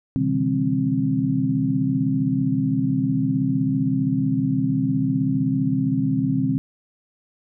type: tone cluster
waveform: sine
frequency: 126.9 / 146.3 / 161.9 / 198.7 / 264.7 Hz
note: B2 / D3 / E3 / G3 / C4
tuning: +47 / -6 / -31 / +24 / +20 cents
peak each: -26 / -27 / -27 / -27 / -21 dBFS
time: 0.16-6.58 s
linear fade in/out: 0 ms
effects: none